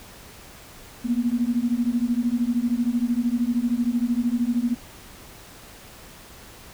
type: beating tone pair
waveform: sine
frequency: 233.1 / 246.1 Hz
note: A#3 / B3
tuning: 0 / -6 cents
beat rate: 13 Hz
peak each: -23 dBFS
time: 1.04-4.75 s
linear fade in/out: 20 ms
effects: pink hiss -45 dBFS RMS until 6.73 s